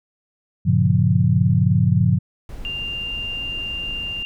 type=chord; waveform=sine; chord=G half-diminished seventh; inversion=none; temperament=just; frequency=98 / 117.6 / 141.12 / 176.4 Hz; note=G2 / Bb2 / Db3 / F3; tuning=0 / +16 / +31 / +18 cents; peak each=-19 dBFS; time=0.65-2.19 s; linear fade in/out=20 ms
type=noise; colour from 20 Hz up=brown; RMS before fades=-34 dBFS; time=2.49-4.23 s; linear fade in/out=2 ms
type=tone; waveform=sine; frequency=2794 Hz; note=F7; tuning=in tune; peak=-25 dBFS; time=2.65-4.25 s; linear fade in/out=0 ms
effects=none